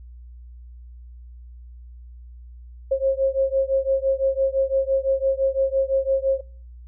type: beating tone pair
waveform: sine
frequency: 535 / 540.9 Hz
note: C5 / C#5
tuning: +38 / -43 cents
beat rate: 5.9 Hz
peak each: -21 dBFS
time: 2.91-6.41 s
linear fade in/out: 10 ms
effects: noise-tail reverb RT60 0.5 s tail -25 dB re dry + added 60 Hz sine -39 dBFS peak until 6.87 s